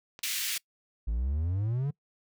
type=clicks; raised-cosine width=0.2 ms; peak=-27 dBFS; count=2; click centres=0.191 / 0.564 s
type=high-pass noise; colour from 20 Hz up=pink; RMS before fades=-32 dBFS; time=0.23-0.58 s; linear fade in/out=5 ms; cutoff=2100 Hz; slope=24 dB/octave
type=exponential sweep; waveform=triangle; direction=up; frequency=52 to 148.7 Hz; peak=-25 dBFS; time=1.07-1.91 s; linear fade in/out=10 ms
effects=noise-tail reverb RT60 0.1 s tail -24 dB re dry